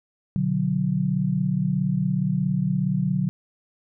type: chord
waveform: sine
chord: B minor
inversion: none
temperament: just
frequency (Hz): 123.47 / 148.16 / 185.21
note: B2 / D3 / F#3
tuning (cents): 0 / +16 / +2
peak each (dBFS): -29 / -24 / -23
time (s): 0.36-3.29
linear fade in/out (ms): 0
effects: none